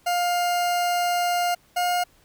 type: tone pair in turn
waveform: 40% pulse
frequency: 705 / 712.4 Hz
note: F5 / F5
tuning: +16 / +34 cents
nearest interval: unison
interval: 18 cents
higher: second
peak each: -20 dBFS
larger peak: neither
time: 0.06-1.55 / 1.76-2.04 s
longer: first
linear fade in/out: 10 ms
effects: pink hiss -59 dBFS RMS until 2.24 s